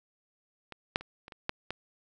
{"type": "clicks", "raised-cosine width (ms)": 0.3, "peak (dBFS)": [-26, -9, -30, -30, -29, -13, -18], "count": 7, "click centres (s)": [0.723, 0.959, 1.01, 1.281, 1.322, 1.494, 1.706], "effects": []}